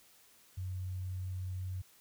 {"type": "tone", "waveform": "sine", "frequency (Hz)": 92.5, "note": "F#2", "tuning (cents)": 0, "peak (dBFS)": -36, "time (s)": [0.57, 1.82], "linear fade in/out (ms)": 10, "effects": ["white hiss -63 dBFS RMS until 2 s"]}